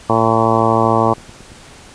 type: harmonic tone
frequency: 112.9 Hz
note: A2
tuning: 45 cents sharp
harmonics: 1 / 2 / 3 / 4 / 5 / 6 / 7 / 8 / 9 / 10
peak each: -20 / -20 / -20 / -20 / -20 / -20 / -20 / -20 / -20 / -20 dBFS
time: 0.09-1.14 s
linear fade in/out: 10 ms
type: click train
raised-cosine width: 3 ms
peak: -25 dBFS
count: 9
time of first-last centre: 0.62-1.519 s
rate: 8.9 Hz
effects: pink hiss -40 dBFS RMS until 1.94 s + resampled to 22050 Hz